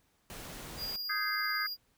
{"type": "noise", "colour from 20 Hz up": "pink", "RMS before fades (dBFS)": -45, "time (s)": [0.3, 0.96], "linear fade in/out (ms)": 0}
{"type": "tone with tremolo", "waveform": "square", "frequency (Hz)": 4837, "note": "D#8", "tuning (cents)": -50, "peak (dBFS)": -35, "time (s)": [0.77, 1.77], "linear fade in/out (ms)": 50, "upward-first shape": "sine", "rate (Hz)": 18, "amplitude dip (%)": 25}
{"type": "chord", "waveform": "sine", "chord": "Ab major seventh", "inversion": "second", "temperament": "just", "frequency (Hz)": [1245.9, 1557.4, 1661.2, 2077], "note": ["Eb6", "G6", "Ab6", "C7"], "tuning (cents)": [2, -12, 0, -13], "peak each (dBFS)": -37, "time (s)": [1.09, 1.67], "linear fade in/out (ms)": 10}
{"effects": ["pink hiss -72 dBFS RMS until 1.97 s"]}